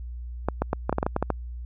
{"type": "clicks", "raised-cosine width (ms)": 1, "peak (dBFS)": -9, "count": 11, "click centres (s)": [0.486, 0.62, 0.731, 0.895, 0.927, 0.984, 1.029, 1.065, 1.164, 1.226, 1.303], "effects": ["added 60 Hz sine -33 dBFS peak until 1.65 s"]}